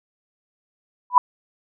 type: tone with exponential growth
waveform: sine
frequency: 989 Hz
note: B5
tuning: 2 cents sharp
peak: -3 dBFS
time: 1.1-1.18 s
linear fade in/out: 2 ms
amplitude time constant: 16 ms
effects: none